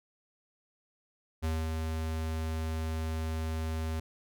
square tone with ADSR envelope, 80 Hz, D#2, 49 cents sharp, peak -29 dBFS, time 1.42-4 s, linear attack 25 ms, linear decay 230 ms, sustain -3 dB, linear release 6 ms, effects none

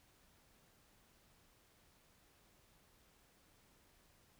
silence, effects pink hiss -70 dBFS RMS until 4.39 s

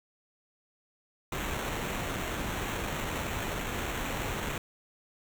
pink noise with sample-and-hold, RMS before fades -34 dBFS, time 1.32-4.58 s, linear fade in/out 2 ms, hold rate 4900 Hz, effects none

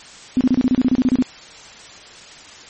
sine tone bursts, 254.4 Hz, C4, 48 cents flat, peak -11 dBFS, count 13, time 0.37-1.224 s, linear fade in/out 0 ms, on 38 ms, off 30 ms, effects white hiss -40 dBFS RMS until 2.69 s + MP3 32 kbps

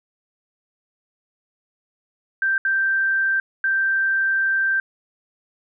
sine tone bursts at uneven times, 1568 Hz, G6, in tune, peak -17 dBFS, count 3, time 2.42-2.58 / 2.65-3.4 / 3.64-4.8 s, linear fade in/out 2 ms, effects none

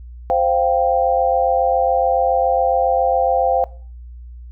sine chord, C suspended fourth, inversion none, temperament just, 523.3 / 697.7 / 784.9 Hz, C5 / F5 / G5, 0 / -2 / +2 cents, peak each -18 dBFS, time 0.3-3.64 s, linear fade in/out 0 ms, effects noise-tail reverb RT60 0.4 s tail -19 dB re dry + added 60 Hz sine -33 dBFS peak until 4.51 s

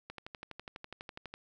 click train, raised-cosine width 0.3 ms, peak -27 dBFS, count 16, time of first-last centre 0.1-1.34 s, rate 12.1 Hz, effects none

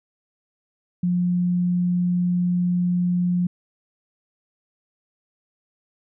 sine tone, 177.6 Hz, F3, 29 cents sharp, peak -18 dBFS, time 1.03-3.47 s, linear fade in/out 5 ms, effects none

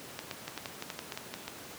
clicks, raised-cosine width 0.2 ms, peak -19 dBFS, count 12, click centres 0.191 / 0.312 / 0.48 / 0.577 / 0.658 / 0.824 / 0.902 / 0.991 / 1.122 / 1.175 / 1.34 / 1.48 s, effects pink hiss -46 dBFS RMS until 1.78 s + high-pass 150 Hz 12 dB/octave

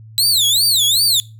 sawtooth tone with vibrato, 3930 Hz, B7, 9 cents flat, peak -9 dBFS, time 0.18-1.2 s, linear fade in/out 0 ms, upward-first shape sine, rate 2.6 Hz, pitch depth 290 cents each way, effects noise-tail reverb RT60 0.3 s tail -22 dB re dry + added 110 Hz sine -36 dBFS peak until 1.39 s

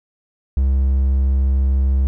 triangle tone, 66.8 Hz, C2, 36 cents sharp, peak -11 dBFS, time 0.57-2.07 s, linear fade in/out 0 ms, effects none

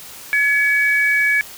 sine tone pair together, 1698.2 / 2267 Hz, G#6 / C#7, +38 / +38 cents, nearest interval perfect fourth, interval 500 cents, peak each -16 dBFS, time 0.33-1.41 s, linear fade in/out 0 ms, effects white hiss -37 dBFS RMS until 1.57 s

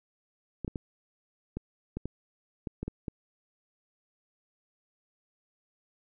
clicks, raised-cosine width 3 ms, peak -21 dBFS, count 10, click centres 0.647 / 0.679 / 0.758 / 1.57 / 1.97 / 2.056 / 2.672 / 2.83 / 2.88 / 3.082 s, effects none

